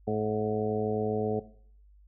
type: harmonic tone with a mistuned harmonic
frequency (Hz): 107.6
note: A2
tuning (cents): -38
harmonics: 1 / 2 / 3 / 4 / 5 / 6 / 7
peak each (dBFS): -35 / -32 / -39 / -30 / -37 / -39 / -36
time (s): 0.07-1.4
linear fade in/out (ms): 10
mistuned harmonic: 7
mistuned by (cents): -38
effects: noise-tail reverb RT60 0.6 s tail -18 dB re dry + added 50 Hz sine -54 dBFS peak until 2.07 s